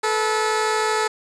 15% pulse tone pair together, 434 / 487.1 Hz, A4 / B4, -24 / -24 cents, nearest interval major second, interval 200 cents, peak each -13 / -21 dBFS, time 0.03-1.08 s, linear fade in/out 10 ms, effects resampled to 22050 Hz + 7-bit

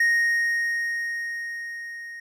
triangle tone with level ramp, 1864.7 Hz, A#6, in tune, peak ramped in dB -15 to -34 dBFS, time 0-2.2 s, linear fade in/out 5 ms, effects none

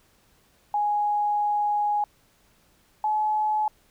sine tone pair in turn, 830.6 / 854 Hz, G#5 / G#5, 0 / +48 cents, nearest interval unison, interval 48 cents, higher second, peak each -21 dBFS, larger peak neither, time 0.74-2.04 / 3.04-3.68 s, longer first, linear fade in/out 2 ms, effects pink hiss -62 dBFS RMS until 3.9 s

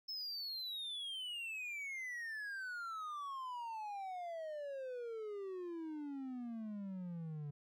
triangle exponential sweep, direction down, 5274 to 143 Hz, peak -40 dBFS, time 0.08-7.51 s, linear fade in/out 10 ms, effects none

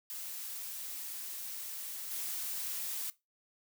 blue noise with level steps, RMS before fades -42 / -38 dBFS, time 0.1-3.1 s, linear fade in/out 0 ms, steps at 2.11 s, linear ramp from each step 2 ms, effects noise-tail reverb RT60 0.2 s tail -18 dB re dry

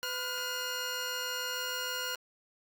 15% pulse tone pair together, 504 / 1425.5 Hz, B4 / F6, +35 / +35 cents, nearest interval octave + tritone, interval 1800 cents, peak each -33 / -28 dBFS, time 0.03-2.15 s, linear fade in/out 0 ms, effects Opus 48 kbps

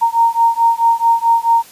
sine beating tone pair, 922 / 926.6 Hz, A#5 / A#5, -19 / -11 cents, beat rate 4.6 Hz, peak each -13 dBFS, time 0.01-1.63 s, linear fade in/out 20 ms, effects white hiss -41 dBFS RMS until 1.71 s + resampled to 32000 Hz

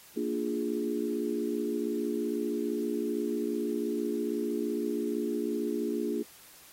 sine chord, Bb dominant seventh, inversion none, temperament equal with one note detuned, 231.2 / 293.7 / 349.2 / 415.3 Hz, Bb3 / D4 / F4 / Ab4, -14 / 0 / 0 / 0 cents, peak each -34 dBFS, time 0.16-6.23 s, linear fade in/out 10 ms, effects white hiss -54 dBFS RMS until 6.72 s + AAC 48 kbps

